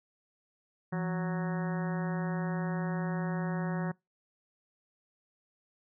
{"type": "harmonic tone with a mistuned harmonic", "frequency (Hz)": 185, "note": "F#3", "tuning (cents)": 0, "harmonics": [1, 2, 3, 4, 5, 6, 7, 8, 9, 10], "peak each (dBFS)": [-31, -41, -43, -44, -46, -47, -51, -48, -48, -48], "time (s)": [0.92, 3.92], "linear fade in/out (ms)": 10, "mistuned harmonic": 1, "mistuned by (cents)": -150, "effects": ["noise-tail reverb RT60 0.2 s tail -24 dB re dry"]}